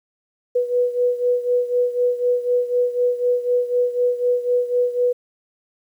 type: beating tone pair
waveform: sine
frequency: 490.1 / 494.1 Hz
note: B4 / B4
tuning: -13 / +1 cents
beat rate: 4 Hz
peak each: -18 / -22 dBFS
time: 0.55-5.13 s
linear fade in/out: 10 ms
effects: 9-bit